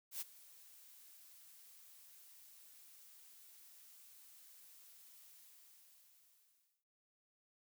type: noise with ADSR envelope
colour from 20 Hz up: blue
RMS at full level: -41 dBFS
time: 0.11-6.85 s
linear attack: 100 ms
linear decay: 22 ms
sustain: -20 dB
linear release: 1600 ms
effects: noise-tail reverb RT60 0.5 s tail -24 dB re dry